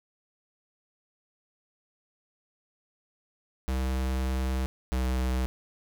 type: tone pair in turn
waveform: square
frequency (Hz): 65 / 63.74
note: C2 / C2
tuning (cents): -11 / -45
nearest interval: unison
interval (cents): 34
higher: first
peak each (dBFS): -27 / -26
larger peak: second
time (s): 3.68-4.66 / 4.92-5.46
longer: first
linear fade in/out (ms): 0
effects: none